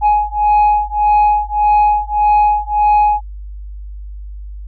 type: beating tone pair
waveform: sine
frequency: 836 / 837.7 Hz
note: G#5 / G#5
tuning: +11 / +15 cents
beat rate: 1.7 Hz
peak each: -11 dBFS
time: 0.01-3.21 s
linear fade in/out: 50 ms
effects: tanh soft clip ceiling -6 dBFS + added 50 Hz sine -26 dBFS peak until 4.67 s